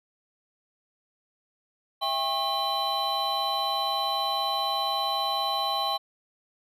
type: tone cluster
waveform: triangle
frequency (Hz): 657 / 801 / 1089 / 3075 / 3990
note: E5 / G5 / C#6 / G7 / B7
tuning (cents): -6 / +37 / -31 / -34 / +17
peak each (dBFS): -33 / -28 / -29 / -33 / -29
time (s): 2.01-5.98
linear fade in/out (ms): 20
effects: resampled to 32000 Hz